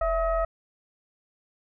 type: tone with frequency modulation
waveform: sine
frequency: 659.3 Hz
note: E5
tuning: in tune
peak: -22 dBFS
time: 0.01-0.45 s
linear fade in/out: 5 ms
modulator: 616 Hz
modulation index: 0.96
effects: none